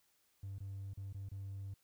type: tone with dropouts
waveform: triangle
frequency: 98 Hz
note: G2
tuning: in tune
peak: -39 dBFS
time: 0.43-1.74 s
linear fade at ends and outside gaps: 5 ms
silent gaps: 0.585-0.604 / 0.936-0.973 / 1.128-1.145 / 1.289-1.315 s
effects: tanh soft clip ceiling -38 dBFS + white hiss -75 dBFS RMS until 1.83 s